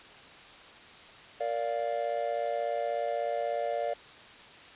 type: chord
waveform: triangle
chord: Bb major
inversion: none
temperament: just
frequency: 466.2 / 582.7 / 699.2 Hz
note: Bb4 / D5 / F5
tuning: 0 / -14 / +2 cents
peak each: -34 / -30 / -31 dBFS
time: 1.4-3.94 s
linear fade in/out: 10 ms
effects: white hiss -50 dBFS RMS until 4.75 s + resampled to 8000 Hz

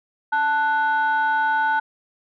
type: tone pair together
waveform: sine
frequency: 880 / 1480 Hz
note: A5 / F#6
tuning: 0 / 0 cents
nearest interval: major sixth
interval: 900 cents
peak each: -18 / -20 dBFS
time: 0.32-1.8 s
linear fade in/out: 10 ms
effects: tanh soft clip ceiling -13 dBFS

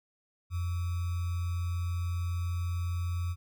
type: tone with sample-and-hold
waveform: sine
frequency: 87.31 Hz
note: F2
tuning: in tune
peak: -29 dBFS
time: 0.5-3.36 s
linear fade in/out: 50 ms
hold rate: 1225 Hz
effects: none

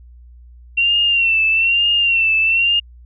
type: tone with vibrato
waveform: sine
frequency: 2730 Hz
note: F7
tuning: 40 cents flat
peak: -12 dBFS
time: 0.77-2.8 s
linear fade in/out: 10 ms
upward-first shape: sine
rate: 1.1 Hz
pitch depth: 65 cents each way
effects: added 60 Hz sine -39 dBFS peak until 3.05 s

